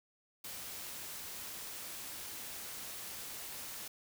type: noise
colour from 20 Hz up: white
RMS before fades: -45 dBFS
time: 0.44-3.88 s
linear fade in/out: 5 ms
effects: none